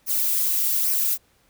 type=noise with flanger; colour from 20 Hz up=violet; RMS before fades=-22 dBFS; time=0.06-1.18 s; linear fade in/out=50 ms; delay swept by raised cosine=0.25 to 3.65 ms; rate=1.2 Hz; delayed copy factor=-0.6; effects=pink hiss -62 dBFS RMS until 1.49 s